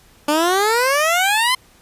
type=exponential sweep; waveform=15% pulse; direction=up; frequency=289.8 to 1046.5 Hz; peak=-8 dBFS; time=0.28-1.55 s; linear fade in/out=5 ms; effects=pink hiss -51 dBFS RMS until 1.81 s + resampled to 32000 Hz